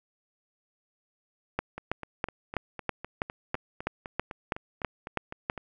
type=two click trains; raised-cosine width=0.5 ms; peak=-22 / -12 dBFS; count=16 / 13; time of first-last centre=1.78-5.577 / 1.59-5.499 s; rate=3.95 / 3.07 Hz; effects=none